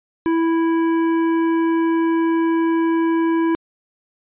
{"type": "tone with hard clipping", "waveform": "sine", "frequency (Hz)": 329.6, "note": "E4", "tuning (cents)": 0, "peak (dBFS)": -17, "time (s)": [0.26, 3.55], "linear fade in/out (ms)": 0, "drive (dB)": 11, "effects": ["resampled to 8000 Hz"]}